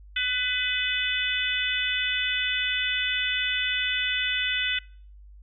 harmonic tone with a mistuned harmonic, 499.6 Hz, B4, 20 cents sharp, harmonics 3 / 4 / 5 / 6 / 7, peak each -30 / -30 / -30 / -30 / -30 dBFS, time 0.16-4.79 s, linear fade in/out 5 ms, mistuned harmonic 5, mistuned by +30 cents, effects noise-tail reverb RT60 0.5 s tail -25 dB re dry + added 50 Hz sine -45 dBFS peak until 5.42 s

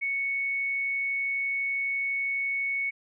sine tone, 2217 Hz, C#7, in tune, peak -26 dBFS, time 0.01-2.91 s, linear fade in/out 20 ms, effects none

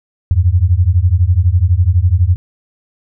sine beating tone pair, 83.3 / 95.3 Hz, E2 / G2, +19 / -48 cents, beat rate 12 Hz, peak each -11 dBFS, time 0.31-2.36 s, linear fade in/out 0 ms, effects none

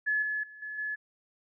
sine tone with level steps, 1711 Hz, A6, 49 cents flat, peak -25 / -29 / -46 / -36 / -31 dBFS, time 0.06-0.96 s, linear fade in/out 20 ms, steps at 0.22 / 0.43 / 0.62 / 0.78 s, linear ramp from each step 5 ms, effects none

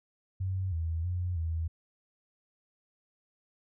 sine tone with pitch steps, 94.2 / 81.8 / 89.4 / 81.6 Hz, F#2 / E2 / F2 / E2, +32 / -13 / +41 / -17 cents, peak -29 dBFS, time 0.4-1.68 s, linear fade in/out 10 ms, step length 320 ms, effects none

